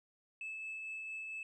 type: tone with tremolo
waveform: sine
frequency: 2613 Hz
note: E7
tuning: 16 cents flat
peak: -38 dBFS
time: 0.41-1.43 s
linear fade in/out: 2 ms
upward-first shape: triangle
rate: 4.4 Hz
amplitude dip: 30%
effects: tanh soft clip ceiling -38 dBFS